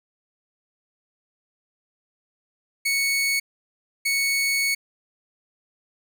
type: tone bursts at uneven times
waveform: sawtooth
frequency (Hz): 2217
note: C#7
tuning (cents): 0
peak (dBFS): -17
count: 2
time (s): 2.85-3.4 / 4.05-4.75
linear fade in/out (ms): 10
effects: none